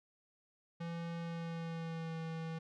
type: tone with pitch glide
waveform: square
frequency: 168.4 to 162.66 Hz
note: E3 to E3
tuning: +37 to -23 cents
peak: -40 dBFS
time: 0.8-2.59 s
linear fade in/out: 10 ms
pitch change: -60 cents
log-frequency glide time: 1.2-2.18 s
effects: low-pass 4000 Hz 12 dB/octave